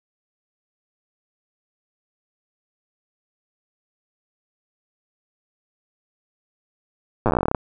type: slowing click train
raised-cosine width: 1 ms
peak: -5 dBFS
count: 17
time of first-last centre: 7.26-7.548 s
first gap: 8 ms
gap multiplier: 1.1
effects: none